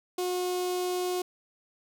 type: tone with notch filter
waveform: sawtooth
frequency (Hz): 361.7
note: F#4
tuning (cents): -39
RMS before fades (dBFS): -30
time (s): 0.18-1.22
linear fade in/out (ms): 5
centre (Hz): 1700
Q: 0.93
effects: none